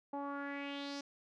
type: tone with low-pass filter sweep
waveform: sawtooth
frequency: 282 Hz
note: C#4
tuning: 30 cents sharp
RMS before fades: -42 dBFS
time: 0.13-1.01 s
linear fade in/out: 5 ms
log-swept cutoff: 810 to 5700 Hz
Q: 3.9
effects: none